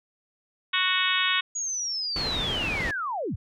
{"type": "harmonic tone", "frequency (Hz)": 370, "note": "F#4", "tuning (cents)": 0, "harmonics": [3, 4, 5, 6, 7, 8, 9, 10], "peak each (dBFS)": [-30, -30, -30, -30, -30, -30, -30, -30], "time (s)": [0.73, 1.41], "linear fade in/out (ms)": 10}
{"type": "linear sweep", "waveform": "sine", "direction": "down", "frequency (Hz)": [6800, 47.23], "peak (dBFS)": -27, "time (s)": [1.55, 3.36], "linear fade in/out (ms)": 10}
{"type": "low-pass noise", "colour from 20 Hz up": "pink", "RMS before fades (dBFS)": -32, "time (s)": [2.16, 2.91], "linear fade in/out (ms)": 2, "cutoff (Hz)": 3900, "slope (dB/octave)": 12}
{"effects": []}